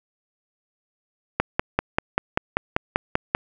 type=click train; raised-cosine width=0.5 ms; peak=-3 dBFS; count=11; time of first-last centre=1.4-3.349 s; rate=5.13 Hz; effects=none